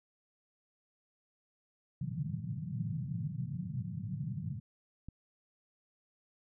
pink band-pass noise, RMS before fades -38 dBFS, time 2.01-4.6 s, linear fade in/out 5 ms, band 110 to 180 Hz, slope 48 dB/octave
click, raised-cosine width 5 ms, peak -32 dBFS, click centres 5.086 s
effects none

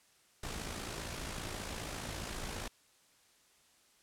pink noise with amplitude modulation, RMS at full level -39 dBFS, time 0.43-2.68 s, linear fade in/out 5 ms, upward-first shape sine, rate 54.9 Hz, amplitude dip 50%, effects white hiss -67 dBFS RMS until 4.02 s + low-pass 10000 Hz 12 dB/octave

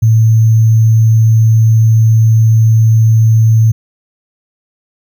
sine tone with sample-and-hold, 111.6 Hz, A2, 25 cents sharp, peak -4 dBFS, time 0.02-3.72 s, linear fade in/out 10 ms, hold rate 6300 Hz, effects none

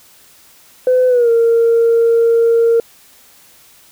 sine tone with pitch glide, 507 to 462.2 Hz, B4 to A#4, +45 to -15 cents, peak -7 dBFS, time 0.87-2.8 s, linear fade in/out 2 ms, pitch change -160 cents, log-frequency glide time 1.08-1.3 s, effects tanh soft clip ceiling -5 dBFS + white hiss -46 dBFS RMS until 3.91 s

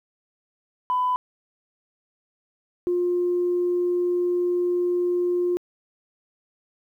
sine tone pair in turn, 1000 / 354.2 Hz, B5 / F4, +21 / +24 cents, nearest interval octave + tritone, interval 1797 cents, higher first, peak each -19 dBFS, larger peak neither, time 0.9-1.16 / 2.87-5.57 s, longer second, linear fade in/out 0 ms, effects tanh soft clip ceiling -15 dBFS + 10-bit

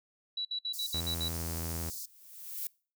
sine tone bursts, 3929 Hz, B7, 10 cents flat, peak -32 dBFS, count 7, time 0.37-1.284 s, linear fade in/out 5 ms, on 80 ms, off 59 ms
white high-pass noise, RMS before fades -41 dBFS, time 0.73-2.06 s, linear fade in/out 10 ms, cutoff 4400 Hz, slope 48 dB/octave
sawtooth tone with pitch glide, 83.9 to 82.6 Hz, E2 to E2, +31 to +4 cents, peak -32 dBFS, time 0.94-1.9 s, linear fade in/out 5 ms, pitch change -27 cents, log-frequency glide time 1.07-1.39 s
violet noise with exponential growth, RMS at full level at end -35 dBFS, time 1.79-2.67 s, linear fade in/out 1 ms, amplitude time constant 190 ms
effects noise-tail reverb RT60 0.4 s tail -25 dB re dry

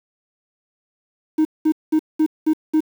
triangle tone bursts, 312.1 Hz, D#4, 5 cents sharp, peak -10 dBFS, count 6, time 1.38-2.806 s, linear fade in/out 10 ms, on 71 ms, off 200 ms, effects tanh soft clip ceiling -7 dBFS + 7-bit

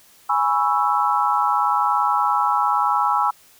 sine chord, C# minor seventh, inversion second, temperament equal, 830.6 / 987.8 / 1108.7 / 1318.5 Hz, G#5 / B5 / C#6 / E6, 0 / 0 / 0 / 0 cents, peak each -21 / -22 / -24 / -21 dBFS, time 0.29-3.31 s, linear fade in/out 10 ms, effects white hiss -52 dBFS RMS until 3.59 s

